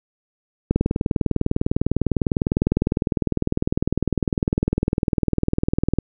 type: click train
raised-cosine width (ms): 3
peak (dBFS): -5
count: 106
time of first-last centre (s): 0.71-5.986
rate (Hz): 19.9
effects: none